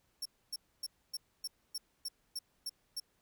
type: tone bursts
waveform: sawtooth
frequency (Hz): 5450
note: F8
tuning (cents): -43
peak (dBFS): -34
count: 10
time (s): 0.22-3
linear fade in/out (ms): 5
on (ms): 35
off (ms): 270
effects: pink hiss -75 dBFS RMS until 3.21 s